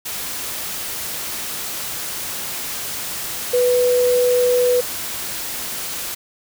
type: tone in noise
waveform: sine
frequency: 493.9 Hz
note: B4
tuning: in tune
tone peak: -13 dBFS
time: 3.53-4.81 s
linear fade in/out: 10 ms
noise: white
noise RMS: -27 dBFS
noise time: 0.05-6.15 s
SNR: +11 dB
effects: none